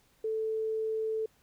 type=tone; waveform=sine; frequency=440 Hz; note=A4; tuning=in tune; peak=-29 dBFS; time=0.24-1.26 s; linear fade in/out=5 ms; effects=pink hiss -67 dBFS RMS until 1.42 s